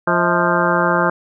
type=harmonic tone with a mistuned harmonic; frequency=174.61 Hz; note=F3; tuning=in tune; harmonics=1 / 2 / 3 / 4 / 5 / 6 / 7 / 8 / 9; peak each=-22 / -22 / -22 / -22 / -22 / -22 / -22 / -22 / -22 dBFS; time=0.07-1.1 s; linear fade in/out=5 ms; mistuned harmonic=4; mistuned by=-130 cents; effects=none